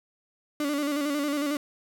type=tone with vibrato; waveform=35% pulse; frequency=289.9 Hz; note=D4; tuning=22 cents flat; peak=-24 dBFS; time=0.6-1.57 s; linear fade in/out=2 ms; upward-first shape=square; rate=11 Hz; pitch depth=51 cents each way; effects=none